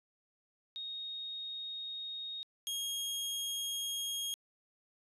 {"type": "tone pair in turn", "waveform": ["sine", "sawtooth"], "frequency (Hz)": [3729, 3264], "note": ["A#7", "G#7"], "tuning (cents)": [0, -31], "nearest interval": "major second", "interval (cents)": 231, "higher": "first", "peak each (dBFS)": [-39, -32], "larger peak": "second", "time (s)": [[0.76, 2.43], [2.67, 4.34]], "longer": "neither", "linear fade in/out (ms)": 0, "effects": ["resampled to 32000 Hz"]}